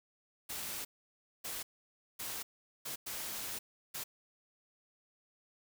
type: noise bursts at uneven times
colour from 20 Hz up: white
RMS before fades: -41 dBFS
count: 6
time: 0.49-0.85 / 1.44-1.63 / 2.19-2.43 / 2.85-2.96 / 3.06-3.59 / 3.94-4.04 s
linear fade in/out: 10 ms
effects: none